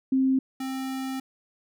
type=tone pair in turn; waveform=sine / square; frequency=264.1 / 264.1 Hz; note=C4 / C4; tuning=+16 / +16 cents; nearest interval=unison; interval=0 cents; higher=neither; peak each=-19 / -30 dBFS; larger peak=first; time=0.12-0.39 / 0.6-1.2 s; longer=second; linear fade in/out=5 ms; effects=none